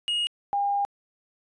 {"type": "tone pair in turn", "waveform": ["triangle", "sine"], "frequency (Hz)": [2872, 805.9], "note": ["F7", "G5"], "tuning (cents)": [48, 48], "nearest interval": "octave + minor seventh", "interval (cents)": 2200, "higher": "first", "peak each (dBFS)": -22, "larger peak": "neither", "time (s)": [[0.08, 0.27], [0.53, 0.85]], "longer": "second", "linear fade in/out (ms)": 0, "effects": ["resampled to 22050 Hz"]}